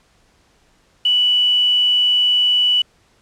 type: tone with quantisation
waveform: sine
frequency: 2960 Hz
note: F#7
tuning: in tune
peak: -12 dBFS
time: 1.05-2.82 s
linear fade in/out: 5 ms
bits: 6
effects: pink hiss -57 dBFS RMS until 3.21 s + low-pass 8000 Hz 12 dB/octave